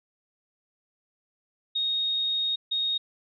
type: tone bursts at uneven times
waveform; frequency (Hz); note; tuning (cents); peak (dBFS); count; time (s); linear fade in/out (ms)
sine; 3729; A#7; 0; -24; 2; 1.75-2.56 / 2.71-2.98; 10
effects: none